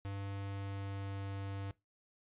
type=tone with pitch glide; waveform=square; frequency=99.1 to 98.47 Hz; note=G2 to G2; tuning=+19 to +8 cents; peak=-40 dBFS; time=0.05-1.71 s; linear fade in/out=0 ms; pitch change=-11 cents; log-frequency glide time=0.26-1.24 s; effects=noise-tail reverb RT60 0.2 s tail -20 dB re dry + resampled to 8000 Hz